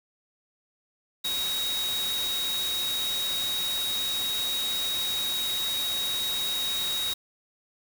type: tone in noise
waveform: sine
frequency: 3790 Hz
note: A#7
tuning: 28 cents sharp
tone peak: -27 dBFS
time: 1.24-7.14 s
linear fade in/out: 10 ms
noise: white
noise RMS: -34 dBFS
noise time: 1.24-7.14 s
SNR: +4 dB
effects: none